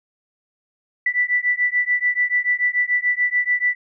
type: beating tone pair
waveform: sine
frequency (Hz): 1969 / 1975.9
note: B6 / B6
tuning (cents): -6 / 0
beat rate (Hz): 6.9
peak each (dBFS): -20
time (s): 1.06-3.75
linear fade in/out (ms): 5
effects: none